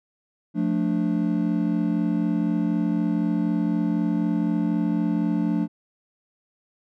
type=chord; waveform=triangle; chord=D minor; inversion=first; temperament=just; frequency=176.2 / 220.2 / 293.7 Hz; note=F3 / A3 / D4; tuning=+16 / +2 / 0 cents; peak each=-23 dBFS; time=0.54-5.68 s; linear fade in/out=50 ms; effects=none